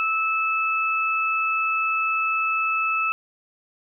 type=tone pair together; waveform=sine; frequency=1308 / 2616 Hz; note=E6 / E7; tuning=-14 / -14 cents; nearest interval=octave; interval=1200 cents; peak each=-23 dBFS; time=0-3.12 s; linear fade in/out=0 ms; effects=none